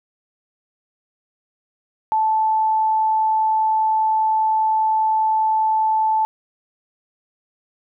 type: tone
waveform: sine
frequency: 875 Hz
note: A5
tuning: 10 cents flat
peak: -15 dBFS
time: 2.12-6.25 s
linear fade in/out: 0 ms
effects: none